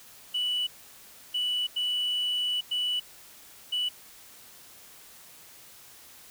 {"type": "tone bursts at uneven times", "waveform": "sine", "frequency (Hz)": 2960, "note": "F#7", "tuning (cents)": 0, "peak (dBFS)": -24, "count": 5, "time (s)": [[0.34, 0.67], [1.34, 1.67], [1.76, 2.61], [2.71, 3], [3.72, 3.89]], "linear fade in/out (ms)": 10, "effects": ["tanh soft clip ceiling -23 dBFS", "white hiss -51 dBFS RMS until 6.3 s"]}